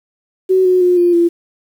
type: tone with pitch steps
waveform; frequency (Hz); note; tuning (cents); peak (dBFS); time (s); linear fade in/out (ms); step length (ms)
sine; 375.1 / 366.5 / 358.2 / 350 / 342; F#4 / F#4 / F4 / F4 / F4; +24 / -16 / +44 / +4 / -36; -8; 0.49-1.29; 20; 160
effects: 7-bit